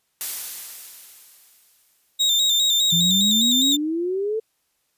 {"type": "noise with exponential decay", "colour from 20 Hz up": "blue", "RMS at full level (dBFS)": -25, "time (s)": [0.21, 2.19], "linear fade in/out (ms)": 0, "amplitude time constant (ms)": 430}
{"type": "tone with vibrato", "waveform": "35% pulse", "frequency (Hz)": 3688, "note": "A#7", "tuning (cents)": -19, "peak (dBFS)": -15, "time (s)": [2.19, 3.77], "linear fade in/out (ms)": 20, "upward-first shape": "square", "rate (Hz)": 4.9, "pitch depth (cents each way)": 49}
{"type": "exponential sweep", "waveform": "sine", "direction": "up", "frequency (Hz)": [163.1, 450], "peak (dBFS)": -21, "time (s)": [2.92, 4.4], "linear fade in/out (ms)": 10}
{"effects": ["white hiss -70 dBFS RMS until 4.97 s", "resampled to 32000 Hz"]}